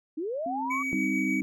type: linear sweep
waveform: sine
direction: up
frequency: 290 to 1167 Hz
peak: -29 dBFS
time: 0.17-0.83 s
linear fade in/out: 10 ms
type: tone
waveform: sine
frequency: 265.6 Hz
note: C4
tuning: 26 cents sharp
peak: -33 dBFS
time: 0.46-0.92 s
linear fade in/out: 2 ms
type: tone with tremolo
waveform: triangle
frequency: 2267 Hz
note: C#7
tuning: 38 cents sharp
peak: -27 dBFS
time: 0.7-1.41 s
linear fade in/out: 10 ms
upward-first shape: sine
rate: 6.8 Hz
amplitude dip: 25%
type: chord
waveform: sine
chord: C minor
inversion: second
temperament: just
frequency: 196.22 / 261.6 / 314 Hz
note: G3 / C4 / Eb4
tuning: +2 / 0 / +16 cents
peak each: -31 / -29 / -30 dBFS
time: 0.93-1.42 s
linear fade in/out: 0 ms
effects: none